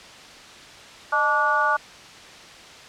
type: harmonic tone with a mistuned harmonic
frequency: 290.8 Hz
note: D4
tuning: 17 cents flat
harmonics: 2 / 3 / 4 / 5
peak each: -28 / -24 / -22 / -22 dBFS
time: 1.12-1.77 s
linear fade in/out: 10 ms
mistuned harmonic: 2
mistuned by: +87 cents
effects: white hiss -43 dBFS RMS until 2.88 s + low-pass 5000 Hz 12 dB/octave